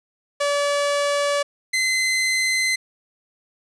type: tone pair in turn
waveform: sawtooth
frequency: 574 / 2055 Hz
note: D5 / C7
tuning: -40 / -32 cents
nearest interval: octave + minor seventh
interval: 2208 cents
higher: second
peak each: -15 dBFS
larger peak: neither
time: 0.4-1.43 / 1.73-2.76 s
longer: neither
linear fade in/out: 10 ms
effects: resampled to 22050 Hz + 9-bit